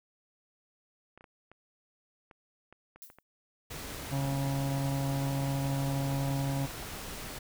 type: clicks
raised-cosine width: 0.5 ms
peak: -37 dBFS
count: 11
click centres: 1.176 / 1.209 / 1.242 / 1.516 / 2.312 / 2.726 / 2.96 / 3.101 / 3.186 / 3.874 / 3.929 s
type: noise with exponential decay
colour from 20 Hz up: violet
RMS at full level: -44 dBFS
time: 3.02-3.23 s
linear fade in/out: 0 ms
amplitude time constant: 44 ms
type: noise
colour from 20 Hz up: pink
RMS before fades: -41 dBFS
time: 3.7-7.39 s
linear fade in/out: 10 ms
type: harmonic tone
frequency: 137.6 Hz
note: C#3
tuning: 12 cents flat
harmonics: 1 / 2 / 4 / 5 / 6 / 7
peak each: -30 / -36 / -42 / -44 / -46 / -47 dBFS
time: 4.11-6.67 s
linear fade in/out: 20 ms
effects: none